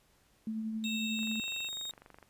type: tone with tremolo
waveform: sine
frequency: 220 Hz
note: A3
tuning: in tune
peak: -32 dBFS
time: 0.47-1.4 s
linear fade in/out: 2 ms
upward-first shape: triangle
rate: 11 Hz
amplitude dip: 35%
type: tone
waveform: 35% pulse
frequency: 3729 Hz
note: A#7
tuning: in tune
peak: -35 dBFS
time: 0.84-1.91 s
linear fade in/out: 0 ms
type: tone with pitch glide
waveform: sine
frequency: 2664 to 2684 Hz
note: E7 to E7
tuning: +18 to +31 cents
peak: -38 dBFS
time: 0.84-1.69 s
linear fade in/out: 20 ms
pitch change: +13 cents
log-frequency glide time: 1.3-1.42 s
type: click train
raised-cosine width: 0.5 ms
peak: -37 dBFS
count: 26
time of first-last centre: 1.19-2.227 s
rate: 24.1 Hz
effects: pink hiss -68 dBFS RMS until 2.29 s + resampled to 32000 Hz